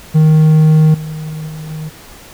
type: tone with level steps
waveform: triangle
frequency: 156 Hz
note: D#3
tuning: 5 cents sharp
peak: -3 / -19 / -22 / -19 dBFS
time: 0.14-1.9 s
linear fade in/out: 20 ms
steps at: 0.94 / 1.48 / 1.7 s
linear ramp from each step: 5 ms
effects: pink hiss -37 dBFS RMS until 2.33 s